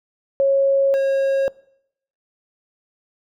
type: tone pair in turn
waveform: sine / triangle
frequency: 548 / 543.6 Hz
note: C#5 / C#5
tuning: -20 / -34 cents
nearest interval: unison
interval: 14 cents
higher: first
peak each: -13 dBFS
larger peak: neither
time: 0.4-0.94 / 0.94-1.48 s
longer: neither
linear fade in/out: 0 ms
effects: noise-tail reverb RT60 0.7 s tail -22 dB re dry